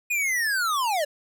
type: linear sweep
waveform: square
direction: down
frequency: 2489 to 560 Hz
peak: -23 dBFS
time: 0.1-1.05 s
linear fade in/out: 10 ms
effects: none